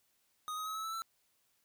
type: tone with pitch steps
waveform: square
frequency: 1244.5 / 1261.9 / 1279.5 / 1297.3 / 1315.5 / 1333.8 Hz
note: D#6 / D#6 / D#6 / E6 / E6 / E6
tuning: 0 / +24 / +48 / -28 / -4 / +20 cents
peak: -38 dBFS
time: 0.48-1.02 s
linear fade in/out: 0 ms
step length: 90 ms
effects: white hiss -75 dBFS RMS until 1.64 s

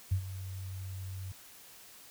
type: tone with ADSR envelope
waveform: sine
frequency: 94.5 Hz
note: F#2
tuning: 37 cents sharp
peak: -24 dBFS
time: 0.11-1.32 s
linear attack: 12 ms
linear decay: 87 ms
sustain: -14 dB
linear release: 3 ms
effects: white hiss -54 dBFS RMS until 2.1 s

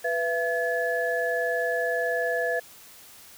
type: tone cluster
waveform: sine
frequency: 494.4 / 673 / 1712 Hz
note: B4 / E5 / A6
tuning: +2 / +36 / -48 cents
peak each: -28 dBFS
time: 0.04-2.6 s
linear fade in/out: 10 ms
effects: white hiss -49 dBFS RMS until 3.37 s

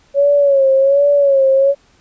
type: tone with vibrato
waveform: sine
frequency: 554.4 Hz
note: C#5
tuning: in tune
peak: -8 dBFS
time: 0.14-1.75 s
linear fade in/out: 50 ms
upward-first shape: sine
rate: 1.3 Hz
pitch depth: 64 cents each way
effects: pink hiss -53 dBFS RMS until 2 s + resampled to 16000 Hz

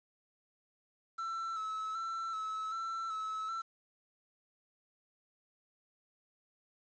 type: tone with vibrato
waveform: triangle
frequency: 1318.5 Hz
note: E6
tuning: in tune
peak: -34 dBFS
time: 1.18-3.62 s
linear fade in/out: 10 ms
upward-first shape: square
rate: 1.3 Hz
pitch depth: 28 cents each way
effects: resampled to 16000 Hz + 10-bit

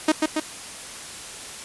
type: tone with echo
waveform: sawtooth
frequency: 311.1 Hz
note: D#4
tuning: in tune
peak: -11 dBFS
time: 0.08-0.12 s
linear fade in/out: 5 ms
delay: 140 ms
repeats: 2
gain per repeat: -3 dB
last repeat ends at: 0.4 s
effects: white hiss -37 dBFS RMS until 1.64 s + resampled to 24000 Hz

